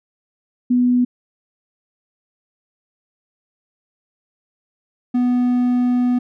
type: tone pair in turn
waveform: sine / triangle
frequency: 246.9 / 246.9 Hz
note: B3 / B3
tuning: 0 / 0 cents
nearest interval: unison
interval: 0 cents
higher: neither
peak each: -12 dBFS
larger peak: neither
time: 0.7-1.05 / 5.14-6.19 s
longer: second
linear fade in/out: 10 ms
effects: none